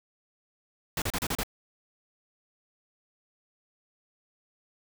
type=noise bursts; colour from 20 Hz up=pink; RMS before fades=-30 dBFS; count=6; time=0.97-1.434 s; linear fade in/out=2 ms; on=49 ms; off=34 ms; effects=none